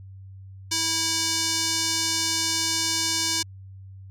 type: tone with band-pass filter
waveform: square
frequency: 326.5 Hz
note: E4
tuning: 17 cents flat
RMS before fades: -25 dBFS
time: 0.71-3.43 s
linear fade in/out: 10 ms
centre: 5800 Hz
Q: 2
effects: added 96 Hz sine -40 dBFS peak until 4.1 s